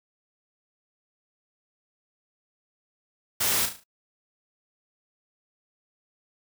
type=noise with echo; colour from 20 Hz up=white; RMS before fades=-25 dBFS; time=3.4-3.66 s; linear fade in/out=10 ms; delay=36 ms; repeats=5; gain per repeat=-7 dB; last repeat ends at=3.84 s; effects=noise-tail reverb RT60 0.1 s tail -26 dB re dry